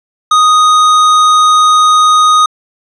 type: tone with hard clipping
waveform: sine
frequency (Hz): 1244.5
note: D#6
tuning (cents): 0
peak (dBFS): -6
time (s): 0.31-2.46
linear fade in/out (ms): 5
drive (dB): 11
effects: resampled to 32000 Hz